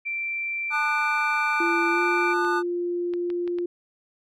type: tone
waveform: sine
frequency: 2349 Hz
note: D7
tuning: in tune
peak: -26 dBFS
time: 0.05-2.34 s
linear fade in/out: 20 ms
type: chord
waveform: triangle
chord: D# diminished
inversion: second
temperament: equal with one note detuned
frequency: 880 / 1214 / 1480 Hz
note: A5 / D#6 / F#6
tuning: 0 / -43 / 0 cents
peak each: -26 / -25 / -25 dBFS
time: 0.7-2.63 s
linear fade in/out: 50 ms
type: tone with pitch glide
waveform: sine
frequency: 339.1 to 350 Hz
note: E4 to F4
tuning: +49 to +4 cents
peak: -24 dBFS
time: 1.6-3.66 s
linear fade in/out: 5 ms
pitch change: +55 cents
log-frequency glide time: 1.91-2.01 s
type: clicks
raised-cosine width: 0.3 ms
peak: -26 dBFS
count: 5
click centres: 2.447 / 3.137 / 3.302 / 3.477 / 3.586 s
effects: none